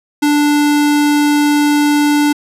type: tone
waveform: square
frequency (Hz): 293.7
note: D4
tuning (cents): 0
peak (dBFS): -10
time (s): 0.22-2.33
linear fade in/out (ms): 10
effects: resampled to 32000 Hz